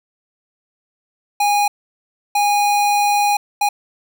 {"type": "tone bursts at uneven times", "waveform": "square", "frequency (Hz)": 821, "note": "G#5", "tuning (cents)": -20, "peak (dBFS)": -14, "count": 3, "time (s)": [[1.4, 1.68], [2.35, 3.37], [3.61, 3.69]], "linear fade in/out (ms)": 5, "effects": []}